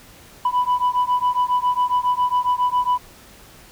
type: beating tone pair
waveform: sine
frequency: 987.8 / 995.1 Hz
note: B5 / B5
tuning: 0 / +13 cents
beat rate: 7.3 Hz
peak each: -18 dBFS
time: 0.45-2.98 s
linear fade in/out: 5 ms
effects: tanh soft clip ceiling -13 dBFS + pink hiss -46 dBFS RMS until 3.71 s